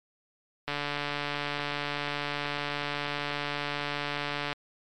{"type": "click train", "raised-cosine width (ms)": 0.3, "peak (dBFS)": -15, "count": 559, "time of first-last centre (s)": [0.68, 4.528], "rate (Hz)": 145, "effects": ["MP3 96 kbps"]}